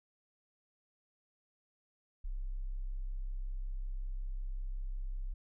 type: tone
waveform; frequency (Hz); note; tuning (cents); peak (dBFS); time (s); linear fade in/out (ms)
sine; 32.7; C1; 0; -35; 2.24-5.34; 10
effects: none